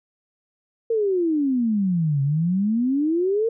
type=exponential two-way sweep; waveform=sine; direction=down then up; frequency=466.2 to 135.7 to 466.2 Hz; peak=-18 dBFS; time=0.9-3.49 s; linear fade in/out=5 ms; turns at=2.22 s; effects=none